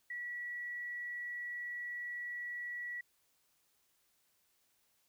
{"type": "tone", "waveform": "sine", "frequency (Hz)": 1938, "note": "B6", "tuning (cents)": -33, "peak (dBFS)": -39, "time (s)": [0.1, 3.01], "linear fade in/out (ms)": 5, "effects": ["white hiss -75 dBFS RMS until 5.08 s"]}